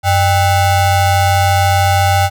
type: ring-modulated tone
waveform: square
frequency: 349.2 Hz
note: F4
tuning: in tune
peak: -7 dBFS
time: 0.03-2.3 s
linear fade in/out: 50 ms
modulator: 443 Hz
effects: none